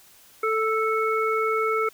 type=harmonic tone; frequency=440 Hz; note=A4; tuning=in tune; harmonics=1 / 3 / 5; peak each=-24 / -24 / -30 dBFS; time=0.43-1.89 s; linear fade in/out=5 ms; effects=white hiss -53 dBFS RMS until 1.93 s